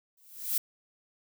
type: noise with exponential growth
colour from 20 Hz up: violet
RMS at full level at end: -25 dBFS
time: 0.17-0.58 s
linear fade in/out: 5 ms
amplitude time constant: 87 ms
effects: none